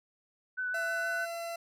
sine tone with vibrato, 1498 Hz, F#6, 21 cents sharp, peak -31 dBFS, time 0.57-1.26 s, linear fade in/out 20 ms, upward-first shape sine, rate 6.4 Hz, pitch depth 15 cents each way
40% pulse tone with pitch glide, 669 to 676.4 Hz, E5 to E5, +25 to +44 cents, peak -35 dBFS, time 0.74-1.56 s, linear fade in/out 5 ms, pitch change +19 cents, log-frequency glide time 0.86-1.2 s
effects none

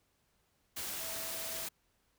sine tone in noise, 655 Hz, E5, 11 cents flat, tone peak -49 dBFS, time 1-1.66 s, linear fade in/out 10 ms, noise white, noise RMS -40 dBFS, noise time 0.76-1.69 s, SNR -12 dB, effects pink hiss -75 dBFS RMS until 2.18 s

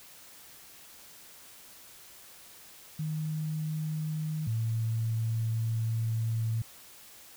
sine tone pair in turn, 155.56 / 112.88 Hz, D#3 / A2, 0 / +45 cents, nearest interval tritone, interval 555 cents, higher first, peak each -30 / -27 dBFS, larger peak second, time 2.99-4.47 / 4.47-6.62 s, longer second, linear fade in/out 5 ms, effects white hiss -52 dBFS RMS until 7.36 s

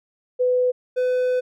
sine / triangle tone pair in turn, 500 / 503.2 Hz, B4 / B4, +21 / +32 cents, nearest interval unison, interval 11 cents, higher second, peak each -16 dBFS, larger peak neither, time 0.39-0.72 / 0.96-1.41 s, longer second, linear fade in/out 20 ms, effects none

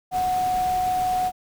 sine tone in noise, 736 Hz, F#5, 9 cents flat, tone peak -20 dBFS, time 0.11-1.32 s, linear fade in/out 50 ms, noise pink, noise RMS -36 dBFS, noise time 0.11-1.32 s, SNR +13 dB, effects none

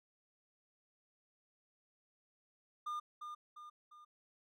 triangle tone with echo, 1209 Hz, D6, 50 cents sharp, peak -36 dBFS, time 2.86-3 s, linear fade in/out 10 ms, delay 350 ms, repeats 3, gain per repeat -6 dB, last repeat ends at 4.05 s, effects none

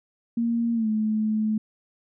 sine tone with pitch glide, 233 to 216.1 Hz, A#3 to A3, -1 to -31 cents, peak -21 dBFS, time 0.37-1.58 s, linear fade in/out 5 ms, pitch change -130 cents, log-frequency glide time 0.74-0.88 s, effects none

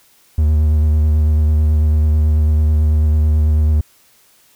triangle tone with vibrato, 76.5 Hz, D#2, 29 cents flat, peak -8 dBFS, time 0.38-3.81 s, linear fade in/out 5 ms, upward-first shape sine, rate 9.1 Hz, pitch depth 26 cents each way, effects white hiss -52 dBFS RMS until 4.55 s

